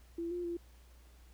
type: tone with pitch steps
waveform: sine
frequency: 337.5 / 352.2 / 343 Hz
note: E4 / F4 / F4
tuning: +41 / +15 / -31 cents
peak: -35 dBFS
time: 0.18-0.57 s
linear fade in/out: 5 ms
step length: 130 ms
effects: added 60 Hz sine -56 dBFS peak until 1.33 s + pink hiss -66 dBFS RMS until 1.33 s